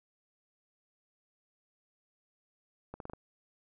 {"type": "accelerating click train", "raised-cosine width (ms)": 1, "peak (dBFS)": -28, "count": 5, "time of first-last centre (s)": [2.94, 3.135], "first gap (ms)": 62, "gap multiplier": 0.84, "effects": []}